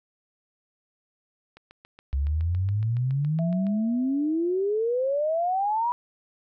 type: click train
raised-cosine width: 0.3 ms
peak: -31 dBFS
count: 16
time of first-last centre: 1.57-3.668 s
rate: 7.15 Hz
type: exponential sweep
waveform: sine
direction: up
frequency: 66.3 to 982 Hz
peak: -22 dBFS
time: 2.13-5.92 s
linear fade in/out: 0 ms
type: tone with exponential decay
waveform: sine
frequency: 659.3 Hz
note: E5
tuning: in tune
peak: -31 dBFS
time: 3.39-5.14 s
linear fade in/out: 1 ms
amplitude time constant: 380 ms
effects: none